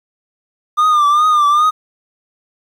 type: tone with vibrato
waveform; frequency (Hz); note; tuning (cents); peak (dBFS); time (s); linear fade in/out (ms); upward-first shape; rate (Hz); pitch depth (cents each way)
triangle; 1203; D6; +41; -7; 0.77-1.71; 20; triangle; 2.5; 78
effects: 8-bit